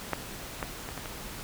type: clicks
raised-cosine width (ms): 0.5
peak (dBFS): -12 / -16 / -23 / -22 / -22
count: 5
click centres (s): 0.133 / 0.628 / 0.889 / 0.977 / 1.058
effects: pink hiss -41 dBFS RMS until 1.43 s